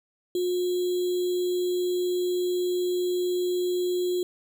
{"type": "tone with sample-and-hold", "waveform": "sine", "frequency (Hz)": 359.2, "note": "F4", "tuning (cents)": 49, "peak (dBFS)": -23, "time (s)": [0.35, 4.23], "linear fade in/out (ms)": 2, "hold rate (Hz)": 3675, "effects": []}